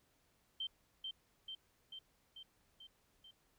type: tone with echo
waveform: sine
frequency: 3127 Hz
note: G7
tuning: 5 cents flat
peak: -38 dBFS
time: 0.6-0.67 s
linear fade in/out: 5 ms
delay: 440 ms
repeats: 6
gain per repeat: -3 dB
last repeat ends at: 3.31 s
effects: pink hiss -75 dBFS RMS until 3.58 s